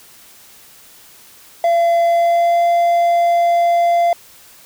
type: tone with pitch glide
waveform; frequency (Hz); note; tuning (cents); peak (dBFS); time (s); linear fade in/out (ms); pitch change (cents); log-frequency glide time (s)
triangle; 681 to 688.5; F5 to F5; -44 to -25; -9; 1.64-4.13; 2; +19; 2.02-2.65
effects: white hiss -44 dBFS RMS until 4.65 s